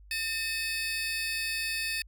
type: tone cluster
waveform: 35% pulse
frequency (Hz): 1807 / 2568 / 4542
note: A6 / E7 / C#8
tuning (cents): +46 / -46 / +41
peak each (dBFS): -34 / -31 / -35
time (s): 0.11-2.02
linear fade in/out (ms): 2
effects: added 50 Hz sine -50 dBFS peak until 2.07 s